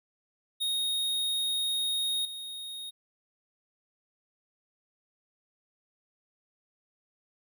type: tone with level steps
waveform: square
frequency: 3729 Hz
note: A#7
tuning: in tune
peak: -28 / -38 dBFS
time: 0.6-2.91 s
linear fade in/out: 20 ms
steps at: 2.25 s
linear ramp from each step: 2 ms
effects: none